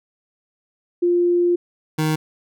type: tone pair in turn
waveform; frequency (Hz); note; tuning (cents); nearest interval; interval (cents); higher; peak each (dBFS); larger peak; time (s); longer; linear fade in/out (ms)
sine / 25% pulse; 350 / 155.91; F4 / D#3; +4 / +4; octave + major second; 1400; first; -14; neither; 1.02-1.56 / 1.98-2.16; first; 10
effects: none